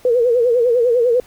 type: tone with vibrato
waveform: sine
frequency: 480.9 Hz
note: B4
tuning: 46 cents flat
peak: -11 dBFS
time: 0.05-1.2 s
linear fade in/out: 2 ms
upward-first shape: sine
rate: 10 Hz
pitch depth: 92 cents each way
effects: pink hiss -48 dBFS RMS until 1.26 s